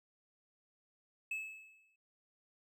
triangle tone with exponential decay, 2599 Hz, E7, 25 cents flat, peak -33 dBFS, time 1.31-1.96 s, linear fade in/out 5 ms, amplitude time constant 140 ms, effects none

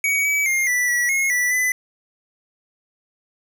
square tone with pitch steps, 2255 / 2285 / 2122 / 1971 / 1940 / 2163 / 1965 / 2005 Hz, C#7 / D7 / C7 / B6 / B6 / C#7 / B6 / B6, +29 / -48 / +24 / -4 / -31 / -43 / -9 / +26 cents, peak -18 dBFS, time 0.04-1.72 s, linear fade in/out 2 ms, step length 210 ms, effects none

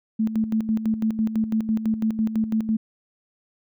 sine tone with tremolo, 220 Hz, A3, in tune, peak -18 dBFS, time 0.19-2.77 s, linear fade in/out 10 ms, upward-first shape square, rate 6 Hz, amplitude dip 65%, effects none

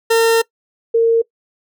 40% pulse / sine tone pair in turn, 455.9 / 458.3 Hz, A#4 / A#4, -39 / -29 cents, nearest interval unison, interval 10 cents, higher second, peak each -9 dBFS, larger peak neither, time 0.1-0.42 / 0.94-1.22 s, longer first, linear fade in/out 10 ms, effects noise-tail reverb RT60 0.1 s tail -22 dB re dry

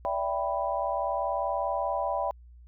sine chord, E minor seventh, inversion third, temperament equal with one note detuned, 578.9 / 659.3 / 784 / 987.8 Hz, D5 / E5 / G5 / B5, -25 / 0 / 0 / 0 cents, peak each -32 dBFS, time 0.05-2.31 s, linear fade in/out 0 ms, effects added 60 Hz sine -48 dBFS peak until 2.67 s

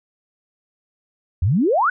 sine exponential sweep, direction up, 77 to 1568 Hz, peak -14 dBFS, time 1.42-1.9 s, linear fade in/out 5 ms, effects none

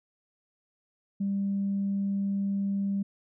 sine tone, 198.1 Hz, G3, 18 cents sharp, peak -25 dBFS, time 1.2-3.03 s, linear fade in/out 10 ms, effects tanh soft clip ceiling -21 dBFS

